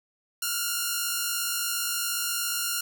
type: tone pair together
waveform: 5% pulse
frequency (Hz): 1376.9 / 1434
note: F6 / F6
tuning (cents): -25 / +45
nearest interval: minor second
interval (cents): 70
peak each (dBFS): -18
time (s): 0.42-2.81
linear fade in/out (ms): 5
effects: none

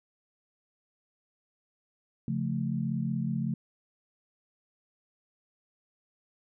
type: chord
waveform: sine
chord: Db augmented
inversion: none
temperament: equal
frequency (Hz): 138.59 / 174.61 / 220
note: Db3 / F3 / A3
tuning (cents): 0 / 0 / 0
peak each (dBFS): -32 / -33 / -32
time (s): 2.28-3.54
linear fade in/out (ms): 2
effects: none

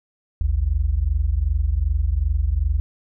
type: tone pair together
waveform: sine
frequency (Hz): 54.59 / 77.2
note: A1 / D#2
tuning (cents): -13 / -13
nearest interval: tritone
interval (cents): 600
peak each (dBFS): -20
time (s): 0.41-2.8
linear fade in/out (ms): 0
effects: none

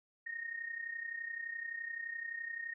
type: tone with amplitude modulation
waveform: sine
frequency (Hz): 1852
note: A#6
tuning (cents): -12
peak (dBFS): -36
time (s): 0.26-2.74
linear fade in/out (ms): 10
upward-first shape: sine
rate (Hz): 31.7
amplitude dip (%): 70
effects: none

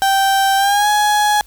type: tone with pitch glide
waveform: 35% pulse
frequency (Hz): 781 to 837.1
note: G5 to G#5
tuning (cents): -7 to +13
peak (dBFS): -10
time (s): 0.02-1.41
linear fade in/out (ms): 0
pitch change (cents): +120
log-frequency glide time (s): 0.57-0.88
effects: added 50 Hz sine -44 dBFS peak until 1.46 s + white hiss -50 dBFS RMS until 1.46 s

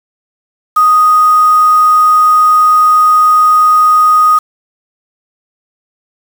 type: tone with quantisation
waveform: sine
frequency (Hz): 1244.5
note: D#6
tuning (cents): 0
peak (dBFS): -4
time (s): 0.76-4.39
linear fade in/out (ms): 10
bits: 4
effects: none

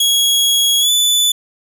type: tone with pitch glide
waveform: sawtooth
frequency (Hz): 3322 to 3485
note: G#7 to A7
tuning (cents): 0 to -17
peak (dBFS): -8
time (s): 0-1.32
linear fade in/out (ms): 5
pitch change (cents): +83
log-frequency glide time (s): 0.8-0.9
effects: none

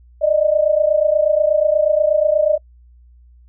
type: tone pair together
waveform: sine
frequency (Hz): 594 / 622.3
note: D5 / D#5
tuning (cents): +20 / 0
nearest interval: minor second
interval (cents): 80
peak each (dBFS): -15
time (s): 0.21-2.58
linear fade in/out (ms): 20
effects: noise-tail reverb RT60 0.1 s tail -26 dB re dry + added 60 Hz sine -44 dBFS peak until 3.48 s

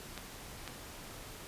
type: clicks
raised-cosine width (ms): 0.2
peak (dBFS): -23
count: 2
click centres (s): 0.177 / 0.677
effects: pink hiss -48 dBFS RMS until 1.47 s + resampled to 32000 Hz

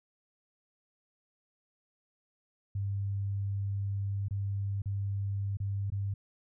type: tone with dropouts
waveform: sine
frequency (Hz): 99.4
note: G2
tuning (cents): +25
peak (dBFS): -30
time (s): 2.75-6.14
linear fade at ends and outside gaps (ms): 5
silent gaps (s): 4.284-4.308 / 4.82-4.857 / 5.571-5.601 / 5.902-5.92
effects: none

